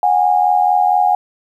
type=tone pair together; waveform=sine; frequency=731 / 815.3 Hz; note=F#5 / G#5; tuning=-21 / -32 cents; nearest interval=major second; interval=189 cents; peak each=-13 dBFS; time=0.03-1.15 s; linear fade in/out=2 ms; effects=8-bit